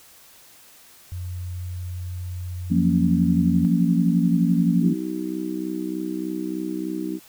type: tone with pitch glide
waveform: sine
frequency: 90 to 85.99 Hz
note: F#2 to F2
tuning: -47 to -26 cents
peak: -28 dBFS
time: 1.12-3.65 s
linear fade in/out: 0 ms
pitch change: -79 cents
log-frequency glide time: 2.55-3.52 s
type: chord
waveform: sine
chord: Gb major seventh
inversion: third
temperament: just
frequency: 173.43 / 185 / 231.2 / 277.5 Hz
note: F3 / Gb3 / Bb3 / Db4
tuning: -12 / 0 / -14 / +2 cents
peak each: -19 / -25 / -22 / -24 dBFS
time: 2.7-4.94 s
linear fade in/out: 20 ms
type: harmonic tone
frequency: 63.3 Hz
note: B1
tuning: 43 cents sharp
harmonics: 3 / 4 / 5 / 6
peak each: -32 / -34 / -27 / -35 dBFS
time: 4.8-7.2 s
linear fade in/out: 50 ms
effects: white hiss -50 dBFS RMS until 7.28 s